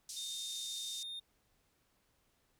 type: band-pass noise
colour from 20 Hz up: pink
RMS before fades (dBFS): -46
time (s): 0.09-1.03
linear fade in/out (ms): 2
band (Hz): 4800 to 9100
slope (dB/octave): 24
type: tone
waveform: triangle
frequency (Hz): 3659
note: A#7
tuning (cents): -33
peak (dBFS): -40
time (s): 0.16-1.2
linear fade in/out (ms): 10
effects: pink hiss -75 dBFS RMS until 2.59 s

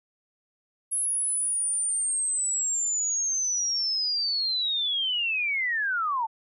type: linear sweep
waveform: sine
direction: down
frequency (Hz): 10790 to 860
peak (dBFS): -24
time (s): 0.91-6.27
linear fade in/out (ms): 20
effects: none

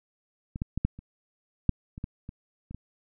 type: clicks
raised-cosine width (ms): 5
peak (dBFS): -22 / -16 / -16 / -11 / -30 / -8 / -27 / -20 / -26 / -29 / -26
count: 11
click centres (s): 0.559 / 0.619 / 0.776 / 0.85 / 0.99 / 1.693 / 1.979 / 2.041 / 2.291 / 2.71 / 2.746
effects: none

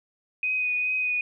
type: tone with vibrato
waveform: sine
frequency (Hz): 2495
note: D#7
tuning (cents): +4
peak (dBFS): -23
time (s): 0.43-1.21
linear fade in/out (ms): 2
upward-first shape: triangle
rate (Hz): 2.4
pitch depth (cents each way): 20
effects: none

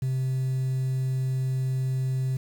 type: tone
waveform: sine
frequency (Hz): 130.81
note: C3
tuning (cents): 0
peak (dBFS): -21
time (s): 0.02-2.37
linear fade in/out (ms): 5
effects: tanh soft clip ceiling -23 dBFS + 8-bit

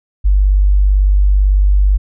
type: tone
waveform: sine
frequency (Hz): 49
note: G1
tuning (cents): 0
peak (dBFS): -7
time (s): 0.24-1.98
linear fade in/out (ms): 20
effects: none

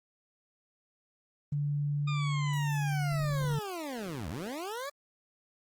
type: tone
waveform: sine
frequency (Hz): 145.2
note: D3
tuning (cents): -19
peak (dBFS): -28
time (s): 1.52-3.59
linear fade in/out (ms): 5
type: linear two-way sweep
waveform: 20% pulse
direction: down then up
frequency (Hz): 1226 to 69.3 to 587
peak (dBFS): -31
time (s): 2.07-4.9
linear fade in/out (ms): 10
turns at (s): 4.29
effects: Opus 24 kbps

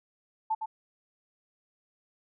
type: tone with echo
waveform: sine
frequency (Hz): 880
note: A5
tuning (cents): 0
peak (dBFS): -25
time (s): 0.5-0.55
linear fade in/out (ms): 10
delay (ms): 110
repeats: 1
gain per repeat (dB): -6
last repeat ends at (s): 0.66
effects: none

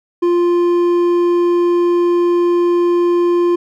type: tone with hard clipping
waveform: triangle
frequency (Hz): 348.6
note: F4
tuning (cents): -3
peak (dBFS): -12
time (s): 0.22-3.56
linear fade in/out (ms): 10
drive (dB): 9
effects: none

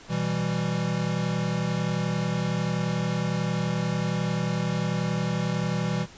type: chord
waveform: square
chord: E minor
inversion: second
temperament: equal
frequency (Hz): 123.47 / 164.81 / 196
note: B2 / E3 / G3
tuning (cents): 0 / 0 / 0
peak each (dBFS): -31 / -28 / -31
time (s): 0.08-6.07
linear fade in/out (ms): 50
effects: pink hiss -48 dBFS RMS until 6.17 s + resampled to 16000 Hz

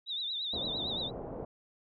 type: tone with vibrato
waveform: sine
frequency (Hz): 3729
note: A#7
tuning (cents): 0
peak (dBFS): -33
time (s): 0.06-1.11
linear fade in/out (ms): 50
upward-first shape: triangle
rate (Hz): 8.8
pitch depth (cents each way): 120
type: low-pass noise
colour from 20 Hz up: white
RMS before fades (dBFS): -41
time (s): 0.53-1.45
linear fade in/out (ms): 5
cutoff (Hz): 700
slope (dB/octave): 24
effects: none

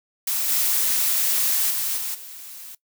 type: noise with level steps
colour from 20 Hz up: blue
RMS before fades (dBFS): -24 / -21 / -25 / -28 / -39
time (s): 0.27-2.75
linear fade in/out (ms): 5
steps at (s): 0.48 / 1.7 / 1.97 / 2.14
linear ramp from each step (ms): 10
effects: noise-tail reverb RT60 0.1 s tail -19 dB re dry

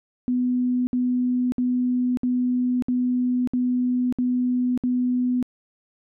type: tone bursts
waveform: sine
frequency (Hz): 249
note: B3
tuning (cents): +14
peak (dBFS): -19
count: 8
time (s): 0.28-5.427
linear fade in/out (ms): 0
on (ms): 590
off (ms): 61
effects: none

